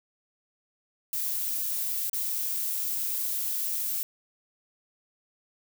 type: noise with dropouts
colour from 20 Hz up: violet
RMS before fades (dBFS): -30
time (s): 1.13-4.03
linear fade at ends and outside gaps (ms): 1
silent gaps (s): 2.097-2.131
effects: none